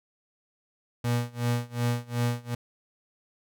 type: tone with tremolo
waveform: 35% pulse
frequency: 120 Hz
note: B2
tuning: 49 cents flat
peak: -21 dBFS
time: 1.04-2.55 s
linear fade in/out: 5 ms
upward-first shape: sine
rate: 2.7 Hz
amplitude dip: 95%
effects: none